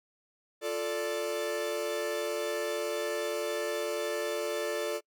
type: chord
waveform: 45% pulse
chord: D minor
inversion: first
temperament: equal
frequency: 349.2 / 440 / 587.3 Hz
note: F4 / A4 / D5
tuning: 0 / 0 / 0 cents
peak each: -38 / -34 / -34 dBFS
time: 0.61-5.01 s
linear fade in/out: 50 ms
effects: noise-tail reverb RT60 0.1 s tail -26 dB re dry